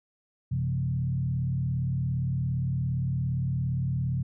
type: tone with frequency modulation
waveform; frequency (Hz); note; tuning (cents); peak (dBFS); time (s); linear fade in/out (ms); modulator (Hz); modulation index
sine; 130; C3; -11; -25; 0.51-4.23; 10; 37.4; 0.89
effects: none